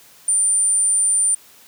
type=tone; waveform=sine; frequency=9100 Hz; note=C#9; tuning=44 cents sharp; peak=-14 dBFS; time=0.28-1.35 s; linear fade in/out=5 ms; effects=white hiss -48 dBFS RMS until 1.67 s + high-pass 80 Hz 12 dB/octave